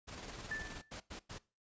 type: noise with tremolo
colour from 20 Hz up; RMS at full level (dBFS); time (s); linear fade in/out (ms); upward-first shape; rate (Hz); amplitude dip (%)
pink; -46; 0.07-0.82; 20; square; 19; 35
type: tone with exponential decay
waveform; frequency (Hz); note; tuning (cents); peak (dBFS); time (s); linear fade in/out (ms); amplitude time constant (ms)
sine; 1760; A6; 0; -35; 0.51-0.97; 5; 98
type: noise bursts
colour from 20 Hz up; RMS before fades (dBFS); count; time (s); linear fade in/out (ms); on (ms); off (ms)
pink; -47; 3; 0.91-1.385; 10; 93; 98
effects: noise-tail reverb RT60 0.3 s tail -20 dB re dry + resampled to 16000 Hz